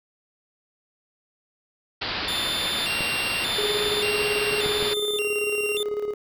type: low-pass noise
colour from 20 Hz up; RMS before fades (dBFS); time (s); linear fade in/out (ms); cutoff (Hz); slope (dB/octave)
white; -29; 2.01-4.94; 10; 4900; 96
type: tone with vibrato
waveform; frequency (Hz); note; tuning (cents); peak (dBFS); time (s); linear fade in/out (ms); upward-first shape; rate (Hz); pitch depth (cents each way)
45% pulse; 3136; G7; 0; -26; 2.28-5.83; 2; square; 0.86; 220
type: clicks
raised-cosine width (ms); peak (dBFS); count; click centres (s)
2; -17; 3; 3.007 / 4.661 / 4.826
type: tone with tremolo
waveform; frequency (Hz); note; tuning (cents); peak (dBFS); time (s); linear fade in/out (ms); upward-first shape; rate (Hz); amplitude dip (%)
triangle; 417.2; G#4; +8; -21; 3.58-6.14; 5; square; 18; 50
effects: none